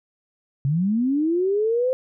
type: linear sweep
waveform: sine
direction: up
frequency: 130.81 to 523.3 Hz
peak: -18 dBFS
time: 0.65-1.93 s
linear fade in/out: 0 ms
effects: none